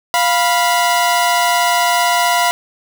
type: tone pair together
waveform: sawtooth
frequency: 699 / 981.7 Hz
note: F5 / B5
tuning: +1 / -11 cents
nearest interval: tritone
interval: 588 cents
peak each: -11 dBFS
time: 0.14-2.51 s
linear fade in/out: 0 ms
effects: none